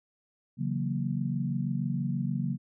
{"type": "chord", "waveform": "sine", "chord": "F# dominant seventh", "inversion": "second", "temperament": "equal", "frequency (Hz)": [138.59, 164.81, 185, 233.1], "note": ["C#3", "E3", "F#3", "A#3"], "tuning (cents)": [0, 0, 0, 0], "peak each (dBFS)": [-31, -36, -33, -34], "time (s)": [0.57, 2.58], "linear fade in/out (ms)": 50, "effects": []}